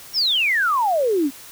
sine exponential sweep, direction down, 5690 to 256.9 Hz, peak -16 dBFS, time 0.13-1.31 s, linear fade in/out 50 ms, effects white hiss -41 dBFS RMS until 1.51 s

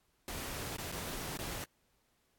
pink noise with dropouts, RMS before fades -41 dBFS, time 0.28-1.64 s, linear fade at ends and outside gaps 1 ms, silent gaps 0.764-0.783 / 0.917-0.923 / 1.373-1.389 s, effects pink hiss -75 dBFS RMS until 2.38 s + AAC 64 kbps

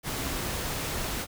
sine tone in noise, 270 Hz, C#4, 45 cents flat, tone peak -39 dBFS, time 0.15-0.44 s, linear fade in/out 50 ms, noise pink, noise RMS -32 dBFS, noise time 0.03-1.27 s, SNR -10 dB, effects none

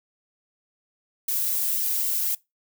violet noise with flanger, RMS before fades -25 dBFS, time 1.28-2.35 s, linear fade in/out 5 ms, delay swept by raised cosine 0.96 to 1.96 ms, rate 3.9 Hz, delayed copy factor +0.5, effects noise-tail reverb RT60 0.2 s tail -22 dB re dry

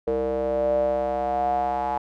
square tone with band-pass filter sweep, 65.41 Hz, C2, in tune, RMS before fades -24 dBFS, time 0.07-1.98 s, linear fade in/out 5 ms, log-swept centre 490 to 820 Hz, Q 9.8, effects none

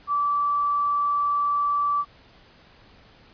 sine tone, 1159 Hz, D6, 23 cents flat, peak -20 dBFS, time 0.07-2.05 s, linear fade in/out 50 ms, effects pink hiss -53 dBFS RMS until 3.33 s + resampled to 11025 Hz

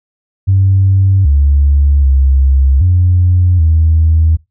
sine tone with pitch steps, 96.3 / 70.9 / 67.4 / 89.6 / 79.9 Hz, G2 / C#2 / C#2 / F2 / D#2, -30 / +40 / -48 / +45 / +47 cents, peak -5 dBFS, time 0.47-4.37 s, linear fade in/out 20 ms, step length 780 ms, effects noise-tail reverb RT60 0.2 s tail -21 dB re dry + tanh soft clip ceiling -1 dBFS

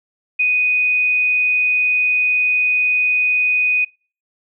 sine tone, 2489 Hz, D#7, in tune, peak -13 dBFS, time 0.39-3.85 s, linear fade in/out 10 ms, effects noise-tail reverb RT60 0.4 s tail -26 dB re dry

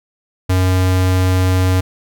square tone, 92.5 Hz, F#2, in tune, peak -12 dBFS, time 0.49-1.81 s, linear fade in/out 10 ms, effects none

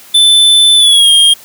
square tone with pitch glide, 3520 to 3228 Hz, A7 to G#7, 0 to -50 cents, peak -4 dBFS, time 0.14-1.34 s, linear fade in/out 10 ms, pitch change -150 cents, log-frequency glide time 0.76-1.1 s, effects white hiss -37 dBFS RMS until 1.44 s + high-pass 100 Hz 12 dB/octave

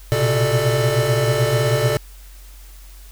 square tone cluster, 116.6 / 123.5 / 132.7 / 438.4 / 594 Hz, A#2 / B2 / C3 / A4 / D5, +1 / 0 / +25 / -6 / +20 cents, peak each -23 dBFS, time 0.12-1.97 s, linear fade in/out 0 ms, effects added 46 Hz sine -38 dBFS peak until 3.11 s + white hiss -48 dBFS RMS until 3.11 s

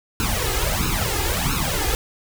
pink noise with flanger, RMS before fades -22 dBFS, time 0.2-1.95 s, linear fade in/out 0 ms, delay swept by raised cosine 0.75 to 2.45 ms, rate 1.5 Hz, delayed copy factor +0.95, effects none

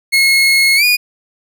30% pulse tone with pitch glide, 2169 to 2449 Hz, C#7 to D#7, -38 to -28 cents, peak -6 dBFS, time 0.12-0.97 s, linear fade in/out 20 ms, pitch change +210 cents, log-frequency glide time 0.76-0.85 s, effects none

